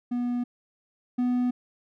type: tone pair in turn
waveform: triangle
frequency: 243.6 / 247.4 Hz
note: B3 / B3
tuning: -24 / +3 cents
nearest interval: unison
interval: 27 cents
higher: second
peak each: -23 / -20 dBFS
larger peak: second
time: 0.11-0.44 / 1.18-1.51 s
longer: neither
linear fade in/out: 10 ms
effects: none